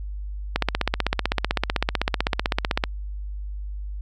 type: click train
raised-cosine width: 0.3 ms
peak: -4 dBFS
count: 37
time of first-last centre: 0.56-2.838 s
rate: 15.8 Hz
effects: added 50 Hz sine -29 dBFS peak until 4.01 s